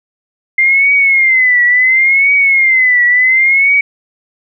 sine tone with vibrato, 2093 Hz, C7, in tune, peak -6 dBFS, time 0.58-3.81 s, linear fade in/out 5 ms, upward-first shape triangle, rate 0.71 Hz, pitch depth 140 cents each way, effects none

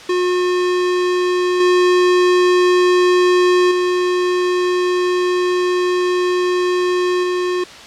square tone with level steps, 360.5 Hz, F#4, 45 cents flat, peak -15 / -11 / -15 / -17 dBFS, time 0.09-7.64 s, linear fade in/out 5 ms, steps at 1.6 / 3.71 / 7.23 s, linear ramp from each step 5 ms, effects white hiss -36 dBFS RMS until 7.86 s + low-pass 5000 Hz 12 dB/octave

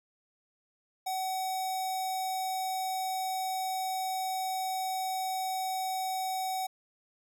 square tone with notch filter, 755 Hz, F#5, 35 cents sharp, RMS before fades -33 dBFS, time 1.06-6.67 s, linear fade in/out 10 ms, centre 1700 Hz, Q 0.62, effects none

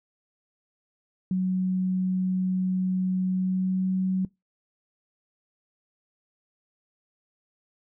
sine tone with pitch glide, 185.5 to 187.33 Hz, F#3 to F#3, +5 to +22 cents, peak -22 dBFS, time 1.31-4.25 s, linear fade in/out 2 ms, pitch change +17 cents, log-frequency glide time 3.29-3.89 s, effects noise-tail reverb RT60 0.2 s tail -23 dB re dry

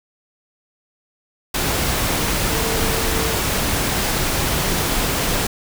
sine tone in noise, 450.1 Hz, A4, 39 cents sharp, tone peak -27 dBFS, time 2.5-3.35 s, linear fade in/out 5 ms, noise pink, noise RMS -20 dBFS, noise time 1.54-5.47 s, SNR -10 dB, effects none

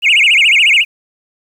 sine tone with vibrato, 2492 Hz, D#7, 2 cents sharp, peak -4 dBFS, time 0.02-0.85 s, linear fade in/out 50 ms, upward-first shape sine, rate 14 Hz, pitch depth 280 cents each way, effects tanh soft clip ceiling -4 dBFS + 7-bit

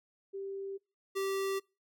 sine / square tone pair in turn, 391.8 / 389.3 Hz, G4 / G4, -1 / -12 cents, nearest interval unison, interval 11 cents, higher first, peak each -37 / -32 dBFS, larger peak second, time 0.33-0.78 / 1.15-1.6 s, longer neither, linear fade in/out 20 ms, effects noise-tail reverb RT60 0.3 s tail -26 dB re dry

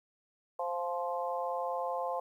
harmonic tone with a mistuned harmonic, 174.61 Hz, F3, in tune, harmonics 3 / 4 / 5 / 6, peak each -36 / -37 / -38 / -39 dBFS, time 0.59-2.2 s, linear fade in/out 5 ms, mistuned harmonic 5, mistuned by -20 cents, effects 11-bit

